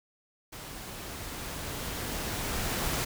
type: noise with level ramp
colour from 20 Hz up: pink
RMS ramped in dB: -43 to -30 dBFS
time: 0.52-3.05 s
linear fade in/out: 10 ms
effects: none